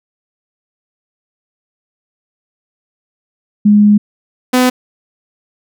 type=tone pair in turn; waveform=sine / sawtooth; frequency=207.7 / 252.3 Hz; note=G#3 / B3; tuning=0 / +37 cents; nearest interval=minor third; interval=337 cents; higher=second; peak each=-4 dBFS; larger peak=neither; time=3.65-3.98 / 4.53-4.7 s; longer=first; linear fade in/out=10 ms; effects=none